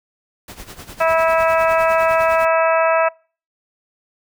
pink noise with tremolo, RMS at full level -34 dBFS, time 0.48-2.45 s, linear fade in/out 2 ms, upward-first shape sine, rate 9.9 Hz, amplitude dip 75%
harmonic tone, 325.9 Hz, E4, 20 cents flat, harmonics 2 / 3 / 4 / 5 / 6 / 7 / 8, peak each -15 / -21 / -20 / -25 / -29 / -31 / -26 dBFS, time 1-3.09 s, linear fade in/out 10 ms
effects noise-tail reverb RT60 0.4 s tail -26 dB re dry

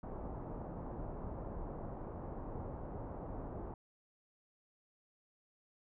pink low-pass noise, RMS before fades -44 dBFS, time 0.03-3.74 s, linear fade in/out 2 ms, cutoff 960 Hz, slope 24 dB/octave, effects none

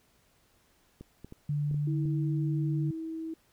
clicks, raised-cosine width 3 ms, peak -31 dBFS, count 6, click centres 1.01 / 1.246 / 1.324 / 1.712 / 1.744 / 2.055 s
sine tone with pitch glide, 146.5 to 148.03 Hz, D3 to D3, -4 to +14 cents, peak -27 dBFS, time 1.49-2.91 s, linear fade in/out 5 ms, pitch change +18 cents, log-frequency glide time 1.62-2.34 s
sine tone, 322.9 Hz, E4, 36 cents flat, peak -34 dBFS, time 1.87-3.34 s, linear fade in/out 5 ms
effects pink hiss -67 dBFS RMS until 3.52 s

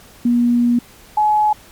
sine tone pair in turn, 240 / 848.1 Hz, B3 / G#5, -49 / +36 cents, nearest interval octave + minor seventh, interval 2185 cents, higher second, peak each -11 dBFS, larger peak neither, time 0.25-0.79 / 1.17-1.53 s, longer first, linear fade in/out 5 ms, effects pink hiss -44 dBFS RMS until 1.71 s + MP3 96 kbps

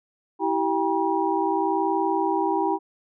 sine tone cluster, 325.4 / 386.3 / 799 / 960 Hz, E4 / G4 / G5 / B5, -22 / -25 / +33 / -49 cents, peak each -26 dBFS, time 0.39-2.79 s, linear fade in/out 50 ms, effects none

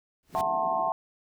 pink noise with exponential growth, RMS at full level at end -37 dBFS, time 0.23-0.41 s, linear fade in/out 0 ms, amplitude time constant 39 ms
pink band-pass noise, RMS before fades -45 dBFS, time 0.29-0.92 s, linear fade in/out 50 ms, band 150 to 450 Hz, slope 96 dB/octave
sine chord, F# half-diminished seventh, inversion third, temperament just, 666 / 740 / 888 / 1065.6 Hz, E5 / F#5 / A5 / C6, +18 / 0 / +16 / +31 cents, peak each -30 dBFS, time 0.35-0.92 s, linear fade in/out 0 ms
effects none

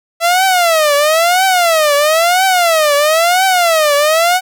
sawtooth tone with vibrato, 663 Hz, E5, 10 cents sharp, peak -5 dBFS, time 0.2-4.41 s, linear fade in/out 50 ms, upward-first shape triangle, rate 1 Hz, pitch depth 270 cents each way, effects none

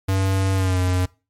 square tone with pitch glide, 96 to 91.24 Hz, G2 to F#2, -36 to -24 cents, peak -18 dBFS, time 0.08-1.06 s, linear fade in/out 10 ms, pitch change -88 cents, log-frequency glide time 0.54-0.79 s, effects noise-tail reverb RT60 0.3 s tail -22 dB re dry + MP3 64 kbps

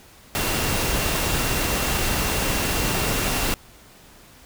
sine tone in noise, 2745 Hz, F7, 31 cents flat, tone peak -34 dBFS, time 0.35-3.54 s, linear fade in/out 0 ms, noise pink, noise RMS -23 dBFS, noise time 0.35-3.54 s, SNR -14 dB, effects pink hiss -49 dBFS RMS until 4.45 s

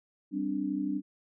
sine chord, G suspended fourth, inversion none, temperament equal, 196 / 261.6 / 293.7 Hz, G3 / C4 / D4, 0 / 0 / 0 cents, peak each -35 / -35 / -31 dBFS, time 0.31-1.02 s, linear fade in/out 50 ms, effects none

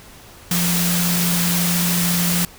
sine tone in noise, 174.61 Hz, F3, in tune, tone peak -19 dBFS, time 0.51-2.45 s, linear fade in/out 2 ms, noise white, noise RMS -21 dBFS, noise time 0.51-2.45 s, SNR -1 dB, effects pink hiss -43 dBFS RMS until 2.58 s

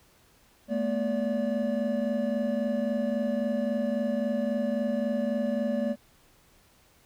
triangle tone cluster, 215.7 / 239.4 / 575 Hz, A3 / A#3 / D5, -34 / +46 / -37 cents, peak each -28 dBFS, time 0.68-5.96 s, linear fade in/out 50 ms, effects pink hiss -61 dBFS RMS until 7.05 s

